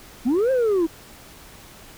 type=linear two-way sweep; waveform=sine; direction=up then down; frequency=220 to 539 to 312.8 Hz; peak=-14 dBFS; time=0.25-0.87 s; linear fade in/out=20 ms; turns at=0.51 s; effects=tanh soft clip ceiling -16 dBFS + pink hiss -45 dBFS RMS until 1.97 s